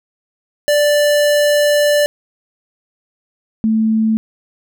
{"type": "tone pair in turn", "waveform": ["square", "sine"], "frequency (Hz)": [587.3, 220.5], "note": ["D5", "A3"], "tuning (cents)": [0, 4], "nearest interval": "octave + perfect fourth", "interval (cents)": 1696, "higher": "first", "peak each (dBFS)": -11, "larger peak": "neither", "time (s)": [[0.68, 2.06], [3.64, 4.17]], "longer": "first", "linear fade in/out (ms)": 0, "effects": []}